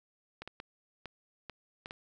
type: clicks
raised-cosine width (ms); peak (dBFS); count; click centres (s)
0.3; -26; 7; 0.42 / 0.476 / 0.601 / 1.057 / 1.497 / 1.859 / 1.909
effects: none